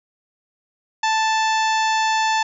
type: harmonic tone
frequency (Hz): 880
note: A5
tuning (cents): 0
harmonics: 1 / 2 / 3 / 4 / 5 / 6 / 7 / 8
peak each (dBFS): -18 / -24 / -28 / -30 / -32 / -34 / -35 / -36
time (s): 1.03-2.43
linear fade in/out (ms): 5
effects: none